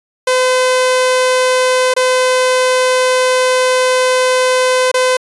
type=tone with dropouts; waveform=sawtooth; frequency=510 Hz; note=C5; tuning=44 cents flat; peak=-6 dBFS; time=0.27-5.17 s; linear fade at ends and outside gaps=5 ms; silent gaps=1.939-1.964 / 4.916-4.941 s; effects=resampled to 24000 Hz